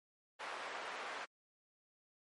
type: band-pass noise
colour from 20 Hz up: white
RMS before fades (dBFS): -45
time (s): 0.39-1.26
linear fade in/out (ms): 20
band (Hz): 540 to 1600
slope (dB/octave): 12
effects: MP3 48 kbps